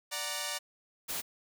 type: chord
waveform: 5% pulse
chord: D augmented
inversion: none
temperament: equal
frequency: 587.3 / 740 / 932.3 Hz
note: D5 / F#5 / A#5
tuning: 0 / 0 / 0 cents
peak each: -26 / -29 / -26 dBFS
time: 0.11-0.59 s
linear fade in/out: 20 ms
type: noise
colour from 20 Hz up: white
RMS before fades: -36 dBFS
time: 1.08-1.22 s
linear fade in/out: 20 ms
effects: none